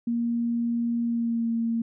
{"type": "tone with pitch glide", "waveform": "sine", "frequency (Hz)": [234.9, 229.9], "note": ["A#3", "A#3"], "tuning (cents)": [13, -24], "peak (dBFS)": -23, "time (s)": [0.07, 1.82], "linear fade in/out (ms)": 5, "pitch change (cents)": -37, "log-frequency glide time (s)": [1.03, 1.5], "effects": []}